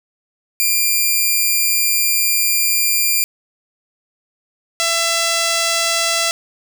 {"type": "tone pair in turn", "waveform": "5% pulse", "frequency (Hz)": [2387, 669.8], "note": ["D7", "E5"], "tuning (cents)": [28, 27], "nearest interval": "octave + minor seventh", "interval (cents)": 2201, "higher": "first", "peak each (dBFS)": -4, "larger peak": "neither", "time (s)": [[0.6, 3.24], [4.8, 6.31]], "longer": "first", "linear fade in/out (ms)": 0, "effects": ["7-bit"]}